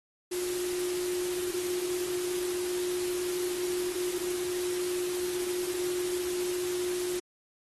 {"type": "tone in noise", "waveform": "sine", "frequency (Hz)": 358.8, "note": "F4", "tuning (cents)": 47, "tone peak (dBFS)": -30, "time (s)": [0.31, 7.2], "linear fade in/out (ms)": 10, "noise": "white", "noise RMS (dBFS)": -38, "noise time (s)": [0.31, 7.2], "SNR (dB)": 5, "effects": ["AAC 32 kbps"]}